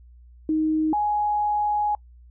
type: tone pair in turn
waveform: sine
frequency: 312.7 / 834.8 Hz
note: D#4 / G#5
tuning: +9 / +9 cents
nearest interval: octave + perfect fourth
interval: 1700 cents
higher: second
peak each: -19 / -20 dBFS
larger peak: first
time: 0.49-0.93 / 0.93-1.95 s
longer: second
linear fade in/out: 2 ms
effects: noise-tail reverb RT60 0.1 s tail -26 dB re dry + added 60 Hz sine -46 dBFS peak until 2.3 s